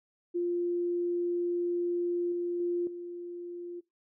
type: tone with level steps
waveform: sine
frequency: 349.2 Hz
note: F4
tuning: in tune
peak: -27 / -29 / -27 / -37 dBFS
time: 0.34-3.81 s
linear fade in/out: 20 ms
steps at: 2.32 / 2.6 / 2.87 s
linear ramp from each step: 2 ms
effects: noise-tail reverb RT60 0.2 s tail -21 dB re dry